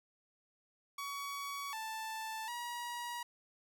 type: tone with pitch steps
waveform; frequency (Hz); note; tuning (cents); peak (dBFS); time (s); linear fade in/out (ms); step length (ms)
sawtooth; 1127 / 882 / 958; C#6 / A5 / A#5; +28 / +4 / +47; -36; 0.98-3.23; 5; 750
effects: none